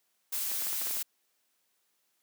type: noise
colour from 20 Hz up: blue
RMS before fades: -33 dBFS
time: 0.32-1.03 s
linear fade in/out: 10 ms
type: clicks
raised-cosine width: 0.5 ms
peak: -28 dBFS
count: 8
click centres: 0.517 / 0.621 / 0.669 / 0.729 / 0.816 / 0.87 / 0.91 / 0.969 s
effects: white hiss -75 dBFS RMS until 2.22 s + high-pass 200 Hz 12 dB/octave